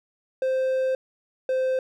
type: tone pair in turn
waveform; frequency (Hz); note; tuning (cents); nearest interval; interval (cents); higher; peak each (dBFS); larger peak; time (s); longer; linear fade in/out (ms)
triangle; 522 / 519.2; C5 / C5; -4 / -13; unison; 9; first; -19; neither; 0.42-0.95 / 1.49-1.79; first; 2
effects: none